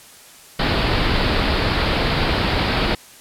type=low-pass noise; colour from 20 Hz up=pink; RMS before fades=-19 dBFS; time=0.59-2.95 s; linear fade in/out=5 ms; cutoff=4900 Hz; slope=96 dB/octave; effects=white hiss -44 dBFS RMS until 3.2 s + low-pass 12000 Hz 12 dB/octave